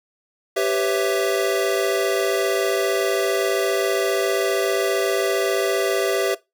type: chord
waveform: square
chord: C# half-diminished seventh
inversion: second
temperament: equal with one note detuned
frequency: 392 / 499.3 / 554.4 / 659.3 Hz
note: G4 / B4 / C#5 / E5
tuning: 0 / +19 / 0 / 0 cents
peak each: -23 / -26 / -28 / -24 dBFS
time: 0.56-6.35 s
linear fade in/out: 10 ms
effects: noise-tail reverb RT60 0.2 s tail -19 dB re dry